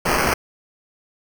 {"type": "noise with sample-and-hold", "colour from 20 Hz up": "white", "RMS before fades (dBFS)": -19, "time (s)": [0.05, 0.34], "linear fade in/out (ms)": 10, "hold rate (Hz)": 3675, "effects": []}